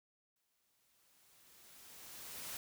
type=noise with exponential growth; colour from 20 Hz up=white; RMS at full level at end=-44 dBFS; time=0.36-2.57 s; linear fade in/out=1 ms; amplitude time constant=480 ms; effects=none